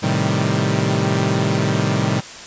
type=chord; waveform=sawtooth; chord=A half-diminished seventh; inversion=none; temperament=equal; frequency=110 / 130.81 / 155.56 / 196 Hz; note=A2 / C3 / Eb3 / G3; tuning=0 / 0 / 0 / 0 cents; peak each=-18 dBFS; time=0.02-2.21 s; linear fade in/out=20 ms; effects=white hiss -35 dBFS RMS until 2.46 s + resampled to 16000 Hz